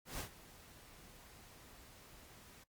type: noise with ADSR envelope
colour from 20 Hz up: pink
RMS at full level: -42 dBFS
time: 0.05-2.64 s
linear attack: 140 ms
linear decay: 97 ms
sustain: -17 dB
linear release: 8 ms
effects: noise-tail reverb RT60 0.1 s tail -17 dB re dry + Opus 48 kbps